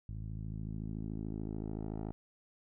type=tone with low-pass filter sweep; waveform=10% pulse; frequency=53.6 Hz; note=A1; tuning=45 cents flat; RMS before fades=-40 dBFS; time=0.09-2.12 s; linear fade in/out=0 ms; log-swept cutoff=110 to 680 Hz; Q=1.2; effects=none